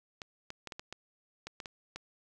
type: clicks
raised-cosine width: 0.2 ms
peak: -24 dBFS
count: 10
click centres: 0.218 / 0.504 / 0.673 / 0.722 / 0.795 / 0.926 / 1.47 / 1.602 / 1.658 / 1.96 s
effects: none